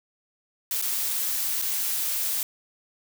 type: noise with dropouts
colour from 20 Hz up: blue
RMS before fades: -27 dBFS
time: 0.71-2.43 s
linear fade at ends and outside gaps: 1 ms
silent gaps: 0.815-0.823 / 1.616-1.622 s
effects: none